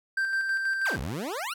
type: tone with tremolo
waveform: triangle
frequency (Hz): 1569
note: G6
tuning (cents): +1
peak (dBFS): -22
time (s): 0.17-0.96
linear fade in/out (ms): 5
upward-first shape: square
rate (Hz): 6.2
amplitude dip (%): 35
type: exponential two-way sweep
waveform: 20% pulse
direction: down then up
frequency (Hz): 1500 to 58.27 to 1500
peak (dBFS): -26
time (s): 0.85-1.54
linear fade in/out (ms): 10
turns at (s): 1
effects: none